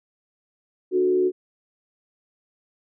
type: tone with frequency modulation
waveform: sine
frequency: 367.4 Hz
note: F#4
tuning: 12 cents flat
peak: -17 dBFS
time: 0.91-1.32 s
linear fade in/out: 50 ms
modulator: 72.2 Hz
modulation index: 0.54
effects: none